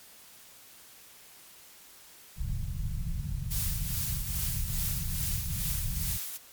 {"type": "low-pass noise", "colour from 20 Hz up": "pink", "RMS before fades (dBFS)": -33, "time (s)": [2.36, 6.19], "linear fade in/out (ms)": 50, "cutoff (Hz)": 170, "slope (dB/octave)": 48}
{"type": "noise with tremolo", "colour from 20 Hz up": "blue", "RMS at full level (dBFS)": -32, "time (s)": [3.5, 6.38], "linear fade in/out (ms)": 20, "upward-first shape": "triangle", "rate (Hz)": 2.4, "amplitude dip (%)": 60}
{"effects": ["white hiss -53 dBFS RMS until 6.52 s", "MP3 96 kbps"]}